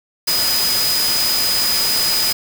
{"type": "tone in noise", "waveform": "sine", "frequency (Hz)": 4978, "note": "D#8", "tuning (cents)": 0, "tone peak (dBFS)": -17, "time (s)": [0.27, 2.33], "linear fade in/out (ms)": 10, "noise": "white", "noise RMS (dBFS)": -20, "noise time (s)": [0.27, 2.33], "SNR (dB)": 0, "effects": []}